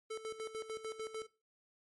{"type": "tone with tremolo", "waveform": "square", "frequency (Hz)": 440, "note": "A4", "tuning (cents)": 0, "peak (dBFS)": -39, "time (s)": [0.1, 1.27], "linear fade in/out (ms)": 10, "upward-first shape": "square", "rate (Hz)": 6.7, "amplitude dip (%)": 70, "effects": ["noise-tail reverb RT60 0.3 s tail -19 dB re dry", "MP3 48 kbps"]}